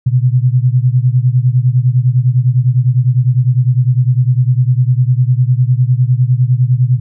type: beating tone pair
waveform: sine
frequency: 122.1 / 132 Hz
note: B2 / C3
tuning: -19 / +16 cents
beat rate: 9.9 Hz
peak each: -10 / -12 dBFS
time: 0.06-7 s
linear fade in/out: 10 ms
effects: none